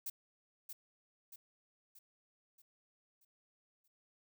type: noise with echo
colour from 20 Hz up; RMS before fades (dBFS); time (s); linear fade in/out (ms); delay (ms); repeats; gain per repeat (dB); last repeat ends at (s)
violet; -41; 0.06-0.1; 5; 630; 6; -6; 3.88
effects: none